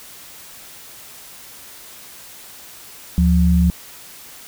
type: tone pair together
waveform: sine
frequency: 74 / 175.9 Hz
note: D2 / F3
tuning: +14 / +13 cents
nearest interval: octave + minor third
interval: 1499 cents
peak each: -14 dBFS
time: 3.18-3.7 s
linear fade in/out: 0 ms
effects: white hiss -40 dBFS RMS until 4.47 s